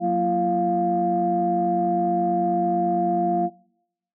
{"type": "tone cluster", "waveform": "sine", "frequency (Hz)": [182.9, 232.1, 340.8, 702], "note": ["F#3", "A#3", "F4", "F5"], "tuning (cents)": [-20, -7, -42, 9], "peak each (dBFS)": [-26, -30, -25, -21], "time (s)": [0, 3.5], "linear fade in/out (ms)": 50, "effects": ["noise-tail reverb RT60 0.8 s tail -24 dB re dry", "tanh soft clip ceiling -9 dBFS"]}